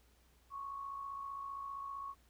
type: tone with amplitude modulation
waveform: sine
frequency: 1107 Hz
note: C#6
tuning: 3 cents flat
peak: -39 dBFS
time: 0.5-2.15 s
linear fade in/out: 50 ms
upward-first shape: sine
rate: 55.3 Hz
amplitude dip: 50%
effects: added 60 Hz sine -67 dBFS peak until 2.29 s + pink hiss -71 dBFS RMS until 2.29 s